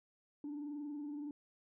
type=tone with frequency modulation; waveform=sine; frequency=292.8 Hz; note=D4; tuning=5 cents flat; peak=-39 dBFS; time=0.44-1.31 s; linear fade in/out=2 ms; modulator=21.5 Hz; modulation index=0.42; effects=tanh soft clip ceiling -38 dBFS